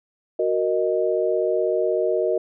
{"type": "chord", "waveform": "sine", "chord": "D# minor", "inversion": "first", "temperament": "equal", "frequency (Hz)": [370, 466.2, 622.3], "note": ["F#4", "A#4", "D#5"], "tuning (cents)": [0, 0, 0], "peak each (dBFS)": -23, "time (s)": [0.39, 2.38], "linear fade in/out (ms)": 5, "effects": []}